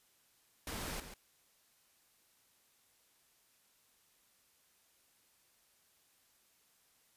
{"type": "noise with echo", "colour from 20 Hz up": "pink", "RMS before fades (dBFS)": -42, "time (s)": [0.67, 1], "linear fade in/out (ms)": 2, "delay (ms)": 140, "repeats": 1, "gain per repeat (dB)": -9, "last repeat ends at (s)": 1.14, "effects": ["white hiss -71 dBFS RMS until 7.16 s", "resampled to 32000 Hz"]}